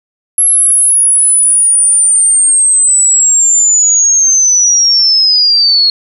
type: linear sweep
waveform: sine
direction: down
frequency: 11190 to 4288 Hz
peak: -5 dBFS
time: 0.38-5.9 s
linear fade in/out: 2 ms
effects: none